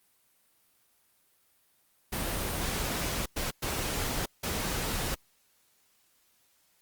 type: noise bursts at uneven times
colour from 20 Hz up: pink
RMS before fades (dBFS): -32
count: 4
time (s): 2.12-3.26 / 3.36-3.51 / 3.62-4.26 / 4.43-5.15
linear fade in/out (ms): 10
effects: white hiss -68 dBFS RMS until 6.81 s + Opus 32 kbps